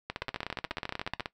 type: two click trains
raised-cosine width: 0.3 ms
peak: -17 / -17 dBFS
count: 15 / 20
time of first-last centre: 0.22-1.206 / 0.1-1.259 s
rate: 14.2 / 16.4 Hz
effects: noise-tail reverb RT60 0.1 s tail -18 dB re dry